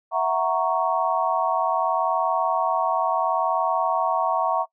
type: chord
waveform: sine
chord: F# dominant seventh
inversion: third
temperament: equal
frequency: 659.3 / 740 / 932.3 / 1108.7 Hz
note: E5 / F#5 / A#5 / C#6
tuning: 0 / 0 / 0 / 0 cents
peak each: -25 dBFS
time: 0.11-4.66 s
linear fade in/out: 50 ms
effects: noise-tail reverb RT60 0.1 s tail -23 dB re dry